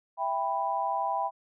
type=chord; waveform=sine; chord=E minor; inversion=none; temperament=just; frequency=659.3 / 791.1 / 988.9 Hz; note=E5 / G5 / B5; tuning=0 / +16 / +2 cents; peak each=-34 / -30 / -30 dBFS; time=0.17-1.31 s; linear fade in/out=50 ms; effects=none